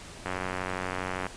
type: click train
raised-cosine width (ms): 0.5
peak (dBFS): -16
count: 94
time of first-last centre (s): 0.26-1.266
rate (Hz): 92.4
effects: pink hiss -45 dBFS RMS until 1.36 s + resampled to 22050 Hz